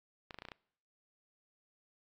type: clicks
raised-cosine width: 0.3 ms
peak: -29 dBFS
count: 7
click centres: 0.308 / 0.344 / 0.387 / 0.421 / 0.452 / 0.486 / 0.518 s
effects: noise-tail reverb RT60 0.7 s tail -25 dB re dry + AAC 48 kbps